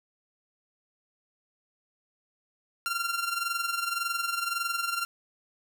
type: tone with amplitude modulation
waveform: sawtooth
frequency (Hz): 1380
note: F6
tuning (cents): -21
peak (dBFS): -22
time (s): 2.86-5.05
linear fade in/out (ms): 0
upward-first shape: sine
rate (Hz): 21.8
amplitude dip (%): 65
effects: none